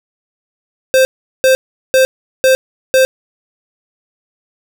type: tone bursts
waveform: square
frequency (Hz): 523.3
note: C5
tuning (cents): 0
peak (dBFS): -7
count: 5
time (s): 0.94-3.05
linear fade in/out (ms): 0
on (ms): 110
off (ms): 390
effects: none